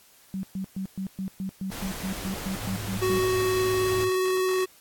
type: tone bursts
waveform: sine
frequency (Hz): 191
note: G3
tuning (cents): -45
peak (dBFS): -28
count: 14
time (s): 0.34-3.188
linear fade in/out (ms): 0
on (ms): 92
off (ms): 120
type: noise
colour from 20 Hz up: pink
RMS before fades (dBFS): -36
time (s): 1.71-4.05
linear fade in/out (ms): 10
type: tone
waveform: sine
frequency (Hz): 105.4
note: G#2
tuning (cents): +26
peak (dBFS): -33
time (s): 2.6-4.1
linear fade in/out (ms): 20
type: tone with vibrato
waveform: square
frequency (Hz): 372.5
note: F#4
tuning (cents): +12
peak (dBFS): -23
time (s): 3.01-4.66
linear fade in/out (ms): 20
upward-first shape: sine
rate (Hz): 19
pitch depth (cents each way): 10
effects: white hiss -56 dBFS RMS until 4.8 s + AAC 64 kbps